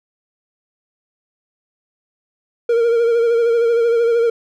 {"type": "tone with vibrato", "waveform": "triangle", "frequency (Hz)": 466.1, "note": "A#4", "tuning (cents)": 0, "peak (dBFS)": -10, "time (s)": [2.69, 4.3], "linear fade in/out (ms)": 5, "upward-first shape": "sine", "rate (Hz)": 13, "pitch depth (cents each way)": 38, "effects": []}